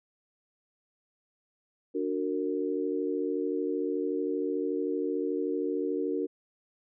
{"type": "chord", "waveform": "sine", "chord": "D augmented", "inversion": "none", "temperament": "just", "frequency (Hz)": [293.7, 367.1, 458.9], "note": ["D4", "F#4", "A#4"], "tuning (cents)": [0, -14, -27], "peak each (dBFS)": -32, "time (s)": [1.94, 6.27], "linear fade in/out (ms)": 20, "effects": []}